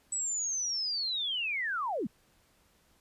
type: linear sweep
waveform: sine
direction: down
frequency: 7960 to 167.1 Hz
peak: -30 dBFS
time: 0.12-2.07 s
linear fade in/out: 5 ms
effects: pink hiss -67 dBFS RMS until 3 s + resampled to 32000 Hz